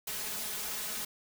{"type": "noise with comb filter", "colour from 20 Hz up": "white", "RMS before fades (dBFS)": -37, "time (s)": [0.07, 1.05], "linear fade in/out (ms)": 5, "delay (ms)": 4.7, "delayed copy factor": 0.85, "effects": []}